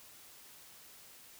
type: silence
effects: white hiss -56 dBFS RMS until 1.39 s